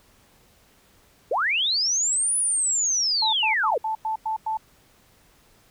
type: linear two-way sweep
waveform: sine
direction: up then down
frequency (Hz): 415.3 to 9970 to 415.3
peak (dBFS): -20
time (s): 1.31-3.78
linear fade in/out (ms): 5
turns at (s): 2.37
type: tone bursts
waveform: sine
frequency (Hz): 878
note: A5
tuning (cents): -4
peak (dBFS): -23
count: 7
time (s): 3.22-4.572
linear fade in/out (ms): 5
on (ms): 110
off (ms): 97
effects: pink hiss -58 dBFS RMS until 5.7 s